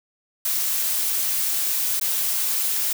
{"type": "noise with dropouts", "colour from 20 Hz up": "blue", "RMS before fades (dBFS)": -23, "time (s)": [0.45, 2.93], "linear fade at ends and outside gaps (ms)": 5, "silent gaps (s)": [1.998, 2.011], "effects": []}